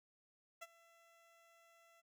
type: tone with ADSR envelope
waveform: 15% pulse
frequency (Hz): 671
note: E5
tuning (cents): +31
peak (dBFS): -40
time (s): 0.61-2.02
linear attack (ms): 15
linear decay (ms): 35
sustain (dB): -20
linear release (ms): 27
effects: none